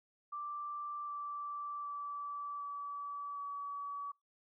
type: tone with pitch steps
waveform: sine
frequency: 1174.7 / 1165.9 / 1157.2 / 1148.5 / 1139.9 Hz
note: D6 / D6 / D6 / D6 / C#6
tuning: 0 / -13 / -26 / -39 / +48 cents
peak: -39 dBFS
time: 0.32-4.12 s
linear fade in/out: 10 ms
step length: 760 ms
effects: noise-tail reverb RT60 0.2 s tail -25 dB re dry